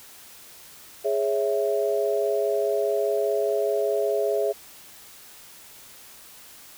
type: chord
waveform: sine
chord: C# minor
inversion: second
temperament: equal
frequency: 415.3 / 554.4 / 659.3 Hz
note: G#4 / C#5 / E5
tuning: 0 / 0 / 0 cents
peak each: -24 / -27 / -26 dBFS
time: 1.04-4.53 s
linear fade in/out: 20 ms
effects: white hiss -47 dBFS RMS until 6.77 s